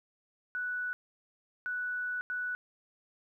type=tone bursts at uneven times; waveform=sine; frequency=1480 Hz; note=F#6; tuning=in tune; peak=-32 dBFS; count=3; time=0.55-0.93 / 1.66-2.21 / 2.3-2.55 s; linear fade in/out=0 ms; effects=12-bit